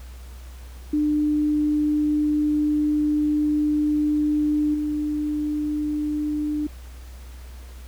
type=tone with level steps; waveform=sine; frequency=299.3 Hz; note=D4; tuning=33 cents sharp; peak=-18 / -22 dBFS; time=0.93-6.67 s; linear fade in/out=5 ms; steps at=4.74 s; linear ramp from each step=5 ms; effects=added 62 Hz sine -37 dBFS peak until 7.87 s + pink hiss -50 dBFS RMS until 7.87 s

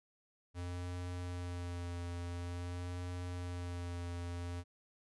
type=tone with vibrato; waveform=square; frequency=88.1 Hz; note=F2; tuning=16 cents sharp; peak=-40 dBFS; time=0.54-4.64 s; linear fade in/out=50 ms; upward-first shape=sine; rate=0.48 Hz; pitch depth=22 cents each way; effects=resampled to 24000 Hz

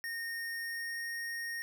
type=tone with pitch glide; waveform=square; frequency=1844 to 1855.8 Hz; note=A#6 to A#6; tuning=-19 to -8 cents; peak=-37 dBFS; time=0.04-1.62 s; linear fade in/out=0 ms; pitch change=+11 cents; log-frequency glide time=0.62-1.07 s; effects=none

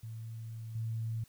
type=tone with level steps; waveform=sine; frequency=112.7 Hz; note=A2; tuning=42 cents sharp; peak=-40 / -33 dBFS; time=0.03-1.24 s; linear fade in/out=5 ms; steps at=0.75 s; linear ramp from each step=5 ms; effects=white hiss -65 dBFS RMS until 1.28 s

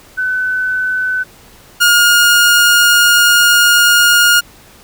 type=tone pair in turn; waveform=sine / sawtooth; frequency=1509 / 1424.3 Hz; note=F#6 / F6; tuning=+34 / +34 cents; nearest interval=minor second; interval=100 cents; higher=first; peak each=-13 / -3 dBFS; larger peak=second; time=0.17-1.24 / 1.8-4.41 s; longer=second; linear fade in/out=20 ms; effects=pink hiss -42 dBFS RMS until 4.83 s

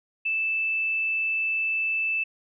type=tone; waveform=sine; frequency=2637 Hz; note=E7; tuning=in tune; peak=-23 dBFS; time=0.25-2.24 s; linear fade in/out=10 ms; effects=none

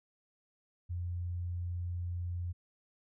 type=tone; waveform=sine; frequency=87.8 Hz; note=F2; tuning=10 cents sharp; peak=-34 dBFS; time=0.89-2.53 s; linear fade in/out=20 ms; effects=none

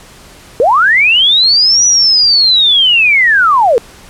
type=linear two-way sweep; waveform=sine; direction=up then down; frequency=432.4 to 5920 to 432.4 Hz; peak=-5 dBFS; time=0.6-3.78 s; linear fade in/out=0 ms; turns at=1.85 s; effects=pink hiss -37 dBFS RMS until 4.09 s + low-pass 11000 Hz 12 dB/octave

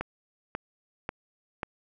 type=click train; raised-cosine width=0.5 ms; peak=-16 dBFS; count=4; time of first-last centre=0.01-1.632 s; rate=1.85 Hz; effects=none

